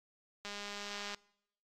click train, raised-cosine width 0.2 ms, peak -26 dBFS, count 143, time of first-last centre 0.45-1.146 s, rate 204 Hz, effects noise-tail reverb RT60 0.8 s tail -23 dB re dry + AAC 48 kbps

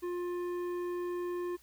triangle tone with tanh clipping, 353.2 Hz, F4, 20 cents sharp, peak -35 dBFS, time 0.02-1.57 s, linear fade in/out 20 ms, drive 15 dB, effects added 60 Hz sine -65 dBFS peak until 1.62 s + white hiss -63 dBFS RMS until 1.62 s

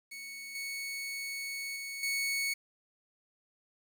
sawtooth tone with level steps, 2217 Hz, C#7, in tune, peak -39 / -33 / -35 / -27 dBFS, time 0.11-2.54 s, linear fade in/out 10 ms, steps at 0.55 / 1.76 / 2.03 s, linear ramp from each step 2 ms, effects 10-bit

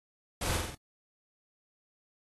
pink noise with echo, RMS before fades -34 dBFS, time 0.41-0.57 s, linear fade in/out 5 ms, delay 45 ms, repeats 4, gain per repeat -3 dB, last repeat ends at 0.75 s, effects AAC 32 kbps

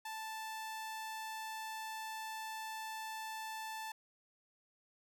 sawtooth tone, 880 Hz, A5, in tune, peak -38 dBFS, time 0.05-3.92 s, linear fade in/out 5 ms, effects none

